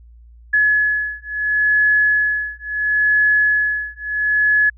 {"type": "beating tone pair", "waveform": "sine", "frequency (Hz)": [1700, 1700.73], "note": ["G#6", "G#6"], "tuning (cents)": [40, 41], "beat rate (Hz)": 0.73, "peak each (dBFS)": -17, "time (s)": [0.53, 4.7], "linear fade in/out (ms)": 10, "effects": ["added 58 Hz sine -41 dBFS peak until 4.77 s"]}